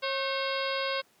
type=harmonic tone with a mistuned harmonic; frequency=542 Hz; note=C#5; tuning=39 cents flat; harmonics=1 / 2 / 3 / 4 / 5 / 6 / 7 / 8 / 9; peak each=-32 / -35 / -37 / -38 / -39 / -40 / -40 / -41 / -42 dBFS; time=0.02-1.02 s; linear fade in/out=20 ms; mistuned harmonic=3; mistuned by=-91 cents; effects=pink hiss -64 dBFS RMS until 1.2 s + high-pass 200 Hz 12 dB/octave